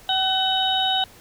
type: harmonic tone with a mistuned harmonic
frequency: 753 Hz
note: F#5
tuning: 30 cents sharp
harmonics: 1 / 2 / 4 / 5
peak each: -23 / -31 / -24 / -23 dBFS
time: 0.09-1.04 s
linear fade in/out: 2 ms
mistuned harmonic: 1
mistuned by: +20 cents
effects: pink hiss -48 dBFS RMS until 1.2 s